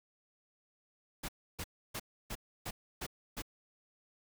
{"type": "noise bursts", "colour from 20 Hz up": "pink", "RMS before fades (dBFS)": -40, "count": 7, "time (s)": [1.23, 3.422], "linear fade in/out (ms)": 10, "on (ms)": 56, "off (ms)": 300, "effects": []}